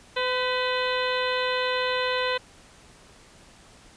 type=harmonic tone with a mistuned harmonic; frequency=506 Hz; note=B4; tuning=42 cents sharp; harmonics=1 / 2 / 3 / 4 / 5 / 6 / 7 / 8; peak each=-27 / -30 / -32 / -33 / -34 / -35 / -35 / -36 dBFS; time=0.16-2.38 s; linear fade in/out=10 ms; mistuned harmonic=4; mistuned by=-47 cents; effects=pink hiss -52 dBFS RMS until 3.96 s + resampled to 22050 Hz